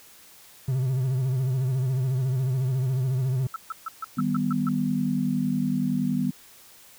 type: tone with vibrato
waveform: triangle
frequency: 130 Hz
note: C3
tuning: 11 cents flat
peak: -20 dBFS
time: 0.68-3.47 s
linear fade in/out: 5 ms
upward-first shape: sine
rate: 14 Hz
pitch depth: 77 cents each way
type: tone bursts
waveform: sine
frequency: 1318.5 Hz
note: E6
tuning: in tune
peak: -28 dBFS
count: 8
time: 3.54-4.688 s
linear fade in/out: 2 ms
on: 21 ms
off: 140 ms
type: chord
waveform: sine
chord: Eb augmented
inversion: none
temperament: equal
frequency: 155.56 / 196 / 246.9 Hz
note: Eb3 / G3 / B3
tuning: 0 / 0 / 0 cents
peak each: -29 / -27 / -25 dBFS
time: 4.17-6.31 s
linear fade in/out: 10 ms
effects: white hiss -51 dBFS RMS until 6.98 s